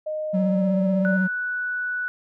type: tone with pitch glide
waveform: sine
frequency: 617 to 587.8 Hz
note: D#5 to D5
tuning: -15 to +1 cents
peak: -25 dBFS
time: 0.06-1.17 s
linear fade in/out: 10 ms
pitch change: -84 cents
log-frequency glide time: 0.35-0.77 s
type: tone with vibrato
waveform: triangle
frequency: 187.5 Hz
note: F#3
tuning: 23 cents sharp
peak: -17 dBFS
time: 0.33-1.28 s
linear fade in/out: 20 ms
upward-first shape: sine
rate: 16 Hz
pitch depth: 33 cents each way
type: tone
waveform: sine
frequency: 1480 Hz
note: F#6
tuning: in tune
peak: -24 dBFS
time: 1.05-2.08 s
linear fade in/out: 0 ms
effects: none